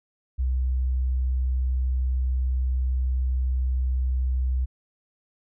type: tone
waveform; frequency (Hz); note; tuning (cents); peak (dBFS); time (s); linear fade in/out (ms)
sine; 63.8; C2; -43; -21; 0.38-4.66; 20
effects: none